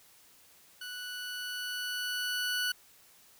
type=tone with level ramp; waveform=20% pulse; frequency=1480 Hz; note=F#6; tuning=in tune; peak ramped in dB=-35 to -24 dBFS; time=0.81-2.72 s; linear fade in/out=5 ms; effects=white hiss -60 dBFS RMS until 3.39 s